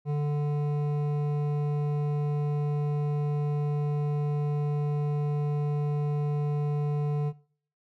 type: tone with hard clipping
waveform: sine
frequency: 146.83 Hz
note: D3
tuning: in tune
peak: -27 dBFS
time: 0.05-7.33 s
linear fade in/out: 50 ms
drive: 11 dB
effects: noise-tail reverb RT60 0.5 s tail -21 dB re dry